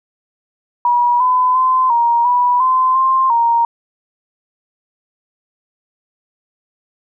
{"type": "tone with pitch steps", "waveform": "sine", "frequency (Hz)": [965, 1009, 1029, 940, 980, 1031, 1052, 933], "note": ["B5", "B5", "C6", "A#5", "B5", "C6", "C6", "A#5"], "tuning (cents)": [-40, 37, -29, 14, -14, -26, 9, 1], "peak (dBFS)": -10, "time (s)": [0.85, 3.65], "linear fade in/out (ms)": 2, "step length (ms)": 350, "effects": []}